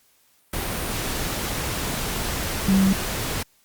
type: tone in noise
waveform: sine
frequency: 192.9 Hz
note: G3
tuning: 28 cents flat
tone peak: -15 dBFS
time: 2.68-2.93 s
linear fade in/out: 5 ms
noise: pink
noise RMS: -27 dBFS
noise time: 0.53-3.43 s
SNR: +9 dB
effects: white hiss -61 dBFS RMS until 3.64 s + Opus 48 kbps